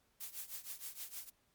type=noise with tremolo; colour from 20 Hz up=blue; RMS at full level=-43 dBFS; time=0.2-1.3 s; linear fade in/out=10 ms; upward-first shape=triangle; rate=6.4 Hz; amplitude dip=90%; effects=pink hiss -75 dBFS RMS until 1.54 s + MP3 96 kbps